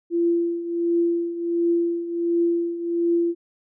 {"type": "tone with tremolo", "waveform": "sine", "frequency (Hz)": 341, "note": "F4", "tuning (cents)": -41, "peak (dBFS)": -16, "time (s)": [0.1, 3.35], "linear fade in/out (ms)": 50, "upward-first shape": "triangle", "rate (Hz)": 1.4, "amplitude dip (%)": 75, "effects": []}